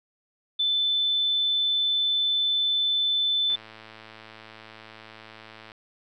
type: tone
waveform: sine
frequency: 3520 Hz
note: A7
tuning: in tune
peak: -21 dBFS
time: 0.59-3.56 s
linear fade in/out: 10 ms
type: click train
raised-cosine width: 0.3 ms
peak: -28 dBFS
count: 245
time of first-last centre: 3.5-5.718 s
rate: 110 Hz
effects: none